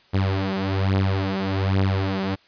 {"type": "beating tone pair", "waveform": "sawtooth", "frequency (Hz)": [95.8, 97], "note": ["G2", "G2"], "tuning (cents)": [-39, -18], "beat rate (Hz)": 1.2, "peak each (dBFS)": [-19, -19], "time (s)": [0.13, 2.36], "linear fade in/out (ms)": 20, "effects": ["white hiss -56 dBFS RMS until 2.47 s", "resampled to 11025 Hz"]}